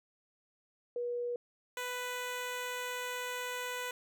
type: tone pair in turn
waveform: sine / 10% pulse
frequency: 483 / 496 Hz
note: B4 / B4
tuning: -39 / +7 cents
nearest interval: unison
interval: 46 cents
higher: second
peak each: -33 / -28 dBFS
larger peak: second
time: 0.96-1.36 / 1.77-3.91 s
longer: second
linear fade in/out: 2 ms
effects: none